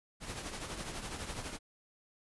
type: noise with tremolo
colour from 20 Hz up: pink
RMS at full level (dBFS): -39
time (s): 0.2-1.59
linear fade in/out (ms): 50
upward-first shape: triangle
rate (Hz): 12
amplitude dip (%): 60
effects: resampled to 24000 Hz